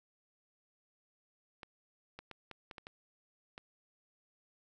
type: clicks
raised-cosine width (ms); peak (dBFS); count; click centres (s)
0.3; -30; 8; 1.632 / 2.19 / 2.313 / 2.513 / 2.712 / 2.782 / 2.869 / 3.579
effects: none